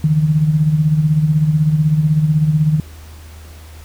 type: tone with tremolo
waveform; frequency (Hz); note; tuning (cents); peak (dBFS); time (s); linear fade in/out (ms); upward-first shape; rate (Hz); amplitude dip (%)
sine; 153.8; D#3; -20; -8; 0.04-2.8; 2; sine; 16; 60
effects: added 78 Hz sine -34 dBFS peak until 3.84 s + pink hiss -43 dBFS RMS until 3.84 s